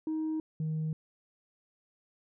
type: tone pair in turn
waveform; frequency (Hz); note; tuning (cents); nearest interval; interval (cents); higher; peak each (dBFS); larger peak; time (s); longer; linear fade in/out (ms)
sine; 314.4 / 156.82; D#4 / D#3; +18 / +14; octave; 1204; first; -28; neither; 0.07-0.4 / 0.6-0.93; neither; 2
effects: tanh soft clip ceiling -28 dBFS